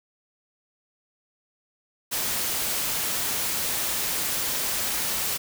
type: noise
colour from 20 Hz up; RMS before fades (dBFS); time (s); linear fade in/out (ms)
white; -27; 2.11-5.38; 20
effects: none